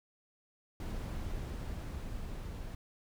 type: noise with level ramp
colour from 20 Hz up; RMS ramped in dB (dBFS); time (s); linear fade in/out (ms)
brown; -38 to -42; 0.8-2.75; 2
effects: none